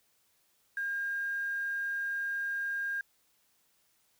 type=tone with quantisation; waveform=sine; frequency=1611 Hz; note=G6; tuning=47 cents sharp; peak=-31 dBFS; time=0.77-3.01 s; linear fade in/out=2 ms; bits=9; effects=white hiss -71 dBFS RMS until 4.19 s